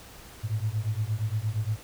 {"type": "beating tone pair", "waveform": "sine", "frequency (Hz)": [103.83, 112.43], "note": ["G#2", "A2"], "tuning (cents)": [0, 38], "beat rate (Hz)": 8.6, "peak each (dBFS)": -29, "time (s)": [0.43, 1.78], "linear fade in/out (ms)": 20, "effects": ["added 58 Hz sine -56 dBFS peak until 1.83 s", "pink hiss -48 dBFS RMS until 1.83 s"]}